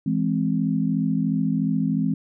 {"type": "chord", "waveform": "sine", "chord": "E augmented", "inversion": "none", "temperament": "equal", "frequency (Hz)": [164.81, 207.7, 261.6], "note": ["E3", "G#3", "B#3"], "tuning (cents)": [0, 0, 0], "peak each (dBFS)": -24, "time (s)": [0.06, 2.14], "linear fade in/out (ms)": 5, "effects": []}